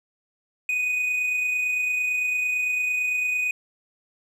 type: tone with amplitude modulation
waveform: triangle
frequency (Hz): 2489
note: D#7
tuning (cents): 0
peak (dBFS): -19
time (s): 0.69-3.51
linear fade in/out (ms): 2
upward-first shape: sine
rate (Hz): 28.9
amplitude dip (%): 30
effects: none